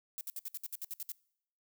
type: noise bursts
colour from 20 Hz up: violet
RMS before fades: -40 dBFS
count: 11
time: 0.18-1.119 s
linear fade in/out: 0 ms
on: 29 ms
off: 62 ms
effects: noise-tail reverb RT60 0.7 s tail -24 dB re dry